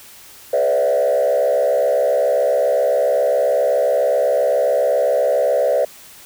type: tone with frequency modulation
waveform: sine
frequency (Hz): 572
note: D5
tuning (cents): -46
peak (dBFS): -12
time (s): 0.53-5.85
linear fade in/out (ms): 5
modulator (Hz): 67.4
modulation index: 1.4
effects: tanh soft clip ceiling -10 dBFS + white hiss -42 dBFS RMS until 6.25 s